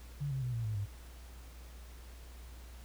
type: tone with pitch steps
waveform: sine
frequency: 143 / 133.42 / 124.49 / 116.15 / 108.37 / 101.12 Hz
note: D3 / C3 / B2 / A#2 / A2 / G#2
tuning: -46 / +34 / +14 / -6 / -26 / -46 cents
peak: -33 dBFS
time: 0.2-0.86 s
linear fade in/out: 20 ms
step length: 110 ms
effects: added 60 Hz sine -48 dBFS peak until 2.84 s + pink hiss -58 dBFS RMS until 2.84 s